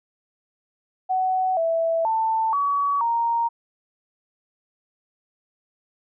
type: tone with pitch steps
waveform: sine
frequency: 748 / 659 / 890 / 1133 / 931 Hz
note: F#5 / E5 / A5 / C#6 / A#5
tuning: +19 / -1 / +20 / +37 / -2 cents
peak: -19 dBFS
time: 1.09-3.49 s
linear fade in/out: 20 ms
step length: 480 ms
effects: none